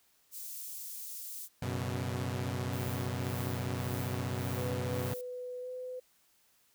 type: high-pass noise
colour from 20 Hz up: white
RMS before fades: -43 dBFS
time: 0.31-1.49 s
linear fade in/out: 50 ms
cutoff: 7100 Hz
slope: 12 dB/octave
type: chord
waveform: sawtooth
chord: F# suspended fourth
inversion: none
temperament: equal with one note detuned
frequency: 93.74 / 123.47 / 138.59 Hz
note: F#2 / B2 / C#3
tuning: +23 / 0 / 0 cents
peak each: -33 / -32 / -38 dBFS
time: 1.62-5.14 s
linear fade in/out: 5 ms
type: noise with tremolo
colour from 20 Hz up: violet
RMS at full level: -46 dBFS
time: 2.73-5.21 s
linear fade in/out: 0 ms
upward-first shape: sine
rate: 1.8 Hz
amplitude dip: 80%
type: tone with pitch glide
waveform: sine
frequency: 497.8 to 505.3 Hz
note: B4 to B4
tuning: +14 to +40 cents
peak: -38 dBFS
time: 4.56-6 s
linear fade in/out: 10 ms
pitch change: +26 cents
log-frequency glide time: 5.61-5.69 s
effects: white hiss -69 dBFS RMS until 6.74 s